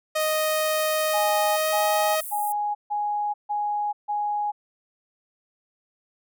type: tone with pitch glide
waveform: sawtooth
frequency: 622.3 to 628.1 Hz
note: D#5 to D#5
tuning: 0 to +16 cents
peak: -18 dBFS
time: 0.15-2.21 s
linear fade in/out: 10 ms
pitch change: +16 cents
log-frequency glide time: 1.51-1.74 s
type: high-pass noise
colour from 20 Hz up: pink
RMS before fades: -35 dBFS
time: 0.2-2.52 s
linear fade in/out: 0 ms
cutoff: 8800 Hz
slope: 48 dB/octave
type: tone bursts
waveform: sine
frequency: 830.6 Hz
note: G#5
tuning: in tune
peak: -23 dBFS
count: 6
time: 1.13-4.52 s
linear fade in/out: 20 ms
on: 440 ms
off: 150 ms
effects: none